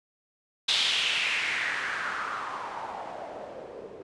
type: noise with low-pass filter sweep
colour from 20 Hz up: blue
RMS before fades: -31 dBFS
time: 0.68-4.03 s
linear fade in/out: 10 ms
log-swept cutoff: 3700 to 410 Hz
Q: 3.6
effects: resampled to 22050 Hz